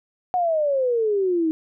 sine exponential sweep, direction down, 740 to 311.1 Hz, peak -18 dBFS, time 0.34-1.51 s, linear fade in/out 0 ms, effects none

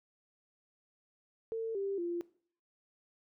sine tone with pitch steps, 450.5 / 394.5 / 345.4 Hz, A4 / G4 / F4, +41 / +11 / -19 cents, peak -33 dBFS, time 1.52-2.21 s, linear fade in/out 0 ms, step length 230 ms, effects noise-tail reverb RT60 0.5 s tail -19 dB re dry

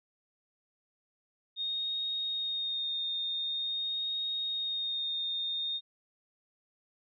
sine tone with vibrato, 3696 Hz, A#7, 16 cents flat, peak -31 dBFS, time 1.56-5.81 s, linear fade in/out 50 ms, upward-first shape sine, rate 0.46 Hz, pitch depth 16 cents each way, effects none

